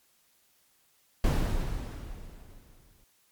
brown noise with exponential decay, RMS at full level -22 dBFS, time 1.24-3.04 s, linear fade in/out 2 ms, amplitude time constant 390 ms, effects white hiss -67 dBFS RMS until 3.31 s + MP3 96 kbps

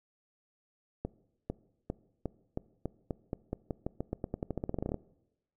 accelerating click train, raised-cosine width 2 ms, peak -20 dBFS, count 27, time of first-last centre 1.05-4.943 s, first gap 450 ms, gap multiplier 0.89, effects noise-tail reverb RT60 0.9 s tail -21 dB re dry

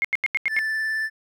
sine tone bursts, 2145 Hz, C7, 42 cents sharp, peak -18 dBFS, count 6, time 0.02-0.59 s, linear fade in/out 0 ms, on 25 ms, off 84 ms
triangle tone with vibrato, 1760 Hz, A6, in tune, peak -21 dBFS, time 0.48-1.1 s, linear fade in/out 50 ms, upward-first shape triangle, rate 19 Hz, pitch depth 16 cents each way
effects none

